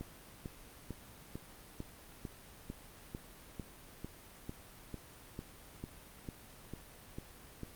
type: click train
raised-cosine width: 3 ms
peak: -28 dBFS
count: 18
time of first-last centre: 0.01-7.633 s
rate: 2.23 Hz
effects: pink hiss -55 dBFS RMS until 7.75 s + Opus 32 kbps